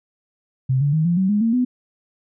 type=tone with pitch steps; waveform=sine; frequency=130.81 / 143.48 / 157.37 / 172.6 / 189.32 / 207.6 / 227.8 / 249.8 Hz; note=C3 / D3 / D#3 / F3 / F#3 / G#3 / A#3 / B3; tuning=0 / -40 / +20 / -20 / +40 / 0 / -40 / +20 cents; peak=-15 dBFS; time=0.69-1.65 s; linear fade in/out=10 ms; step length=120 ms; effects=none